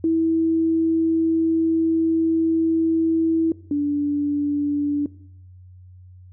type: tone pair in turn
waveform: sine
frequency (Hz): 325.9 / 290.1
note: E4 / D4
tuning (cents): -20 / -21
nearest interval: major second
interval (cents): 201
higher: first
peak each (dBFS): -16 / -18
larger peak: first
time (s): 0.04-3.52 / 3.71-5.06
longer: first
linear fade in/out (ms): 2
effects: noise-tail reverb RT60 0.7 s tail -20 dB re dry + added 91 Hz sine -42 dBFS peak until 6.32 s